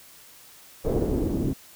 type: noise with low-pass filter sweep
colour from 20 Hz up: pink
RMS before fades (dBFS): -25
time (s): 0.84-1.54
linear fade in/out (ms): 20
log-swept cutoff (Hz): 520 to 270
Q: 2.6
effects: white hiss -50 dBFS RMS until 1.75 s